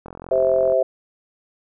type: click train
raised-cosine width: 1 ms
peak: -21 dBFS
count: 30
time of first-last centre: 0.06-0.722 s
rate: 43.8 Hz
type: chord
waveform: sine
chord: C major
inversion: second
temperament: just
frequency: 392.4 / 523.3 / 654.1 Hz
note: G4 / C5 / E5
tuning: +2 / 0 / -14 cents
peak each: -24 / -18 / -18 dBFS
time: 0.31-0.83 s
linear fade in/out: 5 ms
effects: none